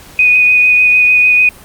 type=tone with vibrato; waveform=sine; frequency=2485 Hz; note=D#7; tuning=3 cents flat; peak=-5 dBFS; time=0.19-1.49 s; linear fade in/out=2 ms; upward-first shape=sine; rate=6.7 Hz; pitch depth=13 cents each way; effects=pink hiss -37 dBFS RMS until 1.64 s + Opus 48 kbps